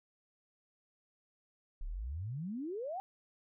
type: exponential sweep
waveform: sine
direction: up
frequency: 30.87 to 800 Hz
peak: -37 dBFS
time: 1.81-3 s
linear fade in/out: 0 ms
effects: none